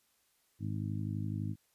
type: harmonic tone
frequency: 51.91 Hz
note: G#1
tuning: in tune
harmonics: 2 / 3 / 4 / 5 / 6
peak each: -36 / -40 / -42 / -44 / -46 dBFS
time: 0.59-1.56 s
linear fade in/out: 50 ms
effects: white hiss -73 dBFS RMS until 1.74 s + resampled to 32000 Hz